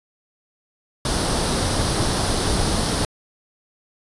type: noise with comb filter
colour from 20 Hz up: pink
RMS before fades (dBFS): -21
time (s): 1.05-3.05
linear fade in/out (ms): 2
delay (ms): 0.21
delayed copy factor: +0.5
effects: resampled to 24000 Hz